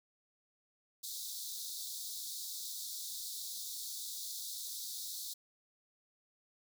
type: high-pass noise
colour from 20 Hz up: pink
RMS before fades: -43 dBFS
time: 1.03-5.34 s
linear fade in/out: 10 ms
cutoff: 3600 Hz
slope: 96 dB/octave
effects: none